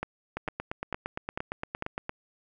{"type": "two click trains", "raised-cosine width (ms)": 0.5, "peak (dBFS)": [-16, -17], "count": [5, 16], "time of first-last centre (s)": [[0.03, 1.824], [0.37, 2.094]], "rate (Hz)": [2.23, 8.7], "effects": []}